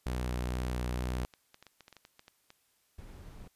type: tone with vibrato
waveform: sawtooth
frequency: 61.74 Hz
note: B1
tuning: in tune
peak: -28 dBFS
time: 0.06-1.25 s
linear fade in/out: 0 ms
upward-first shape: square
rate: 2.2 Hz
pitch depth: 10 cents each way
type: clicks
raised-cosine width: 0.2 ms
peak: -34 dBFS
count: 12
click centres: 1.338 / 1.544 / 1.626 / 1.667 / 1.807 / 1.881 / 1.927 / 1.967 / 2.051 / 2.194 / 2.281 / 2.504 s
type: noise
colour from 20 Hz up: brown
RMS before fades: -48 dBFS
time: 2.98-3.48 s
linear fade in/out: 5 ms
effects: white hiss -72 dBFS RMS until 3.55 s + resampled to 32000 Hz